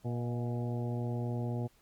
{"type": "harmonic tone with a mistuned harmonic", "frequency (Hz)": 119.8, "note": "A#2", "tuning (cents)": 48, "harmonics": [1, 2, 3, 4, 5, 6, 7], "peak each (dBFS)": [-33, -39, -43, -45, -47, -49, -50], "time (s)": [0.04, 1.68], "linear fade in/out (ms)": 20, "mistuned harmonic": 5, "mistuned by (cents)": 47, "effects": ["pink hiss -67 dBFS RMS until 1.81 s", "Opus 48 kbps"]}